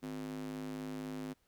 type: tone with high-pass filter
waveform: square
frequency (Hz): 52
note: G#1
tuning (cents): +3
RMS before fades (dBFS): -42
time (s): 0.02-1.34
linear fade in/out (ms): 20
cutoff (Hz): 230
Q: 3.8
effects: pink hiss -75 dBFS RMS until 1.47 s